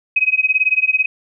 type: tone with tremolo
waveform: sine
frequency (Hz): 2529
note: D#7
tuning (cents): +28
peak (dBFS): -9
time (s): 0.16-1.06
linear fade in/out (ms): 5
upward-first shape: sine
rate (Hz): 18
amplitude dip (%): 95
effects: none